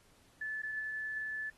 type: tone with dropouts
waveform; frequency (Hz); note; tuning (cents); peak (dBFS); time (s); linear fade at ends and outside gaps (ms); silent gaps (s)
sine; 1738; A6; -22; -36; 0.41-1.5; 5; 0.62-0.632
effects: pink hiss -66 dBFS RMS until 1.57 s + AAC 32 kbps